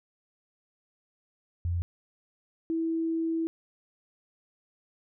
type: tone pair in turn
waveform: sine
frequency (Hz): 86.6 / 327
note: F2 / E4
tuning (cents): -14 / -14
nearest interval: octave + major seventh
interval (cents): 2300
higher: second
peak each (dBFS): -26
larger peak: neither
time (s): 1.65-1.82 / 2.7-3.47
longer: second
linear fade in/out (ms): 0
effects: none